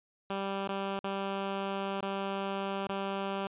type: tone with dropouts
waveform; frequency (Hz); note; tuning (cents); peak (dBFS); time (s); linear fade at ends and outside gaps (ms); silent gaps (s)
10% pulse; 196; G3; 0; -24; 0.3-3.47; 2; 0.676-0.689 / 0.991-1.041 / 2.007-2.026 / 2.871-2.892
effects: resampled to 8000 Hz